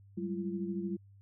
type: tone cluster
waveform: sine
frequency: 190.3 / 203.4 / 341 Hz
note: F#3 / G#3 / F4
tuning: +49 / -36 / -41 cents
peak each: -36 / -40 / -38 dBFS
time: 0.17-0.97 s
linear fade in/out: 10 ms
effects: added 99 Hz sine -55 dBFS peak until 1.21 s